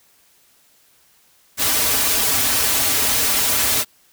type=noise with comb filter; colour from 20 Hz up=white; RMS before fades=-18 dBFS; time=1.57-3.85 s; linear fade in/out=50 ms; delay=5.6 ms; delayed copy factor=-0.9; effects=white hiss -56 dBFS RMS until 4.12 s